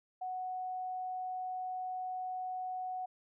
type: tone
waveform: sine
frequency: 740 Hz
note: F#5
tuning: in tune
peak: -36 dBFS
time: 0.21-3.06 s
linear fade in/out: 10 ms
effects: none